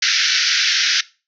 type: band-pass noise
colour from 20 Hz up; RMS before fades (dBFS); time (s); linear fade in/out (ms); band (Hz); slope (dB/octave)
white; -17; 0.02-1.01; 5; 1400 to 6000; 96
effects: noise-tail reverb RT60 0.3 s tail -20 dB re dry